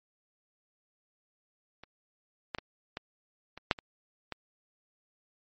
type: clicks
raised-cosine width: 0.3 ms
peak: -30 / -17 / -20 / -20 / -27 / -7 / -27 / -20 dBFS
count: 8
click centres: 1.836 / 2.548 / 2.585 / 2.971 / 3.576 / 3.712 / 3.788 / 4.323 s
effects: MP3 32 kbps